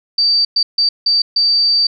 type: tone bursts at uneven times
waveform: sine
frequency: 4635 Hz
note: D8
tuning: 24 cents flat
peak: -10 dBFS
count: 5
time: 0.18-0.45 / 0.56-0.63 / 0.78-0.89 / 1.06-1.22 / 1.36-1.87 s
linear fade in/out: 5 ms
effects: none